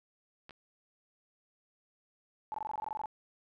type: clicks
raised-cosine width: 0.3 ms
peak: -33 dBFS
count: 2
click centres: 0.494 / 0.508 s
type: tone bursts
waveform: sine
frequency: 863 Hz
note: A5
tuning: 34 cents flat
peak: -34 dBFS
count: 13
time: 2.52-3.058 s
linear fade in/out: 0 ms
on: 22 ms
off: 21 ms
effects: none